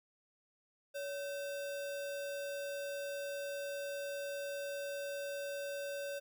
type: tone with sample-and-hold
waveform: sine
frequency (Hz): 565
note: C#5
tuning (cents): +33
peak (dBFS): -38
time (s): 0.94-6.2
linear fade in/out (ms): 20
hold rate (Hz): 2100
effects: none